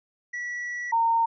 triangle / sine tone pair in turn, 1944 / 917.4 Hz, B6 / A#5, -28 / -28 cents, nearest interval octave + minor second, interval 1300 cents, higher first, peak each -28 / -19 dBFS, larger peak second, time 0.33-0.92 / 0.92-1.26 s, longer first, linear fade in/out 10 ms, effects resampled to 16000 Hz

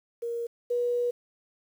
sine tone pair in turn, 469.6 / 484.2 Hz, A#4 / B4, +13 / -34 cents, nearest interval minor second, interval 53 cents, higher second, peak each -29 / -24 dBFS, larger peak second, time 0.22-0.47 / 0.7-1.11 s, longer second, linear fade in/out 10 ms, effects 9-bit

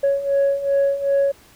sine beating tone pair, 554.4 / 557 Hz, C#5 / C#5, 0 / +8 cents, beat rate 2.6 Hz, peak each -20 / -16 dBFS, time 0.03-1.32 s, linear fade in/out 10 ms, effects tanh soft clip ceiling -12 dBFS + pink hiss -50 dBFS RMS until 1.55 s

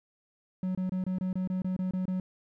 triangle tone bursts, 185.3 Hz, F#3, 3 cents sharp, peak -26 dBFS, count 11, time 0.63-2.2 s, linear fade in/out 2 ms, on 120 ms, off 25 ms, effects none

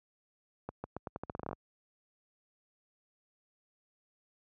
accelerating click train, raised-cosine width 1 ms, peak -24 dBFS, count 14, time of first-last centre 0.69-1.53 s, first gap 150 ms, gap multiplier 0.84, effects high-pass 60 Hz 12 dB/octave

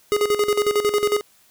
square tone with tremolo, 415.3 Hz, G#4, in tune, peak -16 dBFS, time 0.12-1.21 s, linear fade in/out 0 ms, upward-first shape square, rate 11 Hz, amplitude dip 70%, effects white hiss -56 dBFS RMS until 1.5 s

